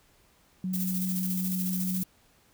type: tone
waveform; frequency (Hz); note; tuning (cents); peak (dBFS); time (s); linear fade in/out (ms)
sine; 185; F#3; 0; -28; 0.64-2.03; 2
type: noise with tremolo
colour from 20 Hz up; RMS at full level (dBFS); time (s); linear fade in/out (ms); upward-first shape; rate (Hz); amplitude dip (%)
violet; -33; 0.73-2.04; 10; square; 14; 40
effects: pink hiss -63 dBFS RMS until 2.53 s